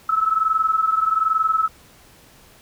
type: tone pair together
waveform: sine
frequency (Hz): 1297.3 / 1318.5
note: E6 / E6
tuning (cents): -28 / 0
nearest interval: unison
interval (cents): 28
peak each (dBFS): -18 / -21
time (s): 0.09-1.68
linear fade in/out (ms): 5
effects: pink hiss -50 dBFS RMS until 2.61 s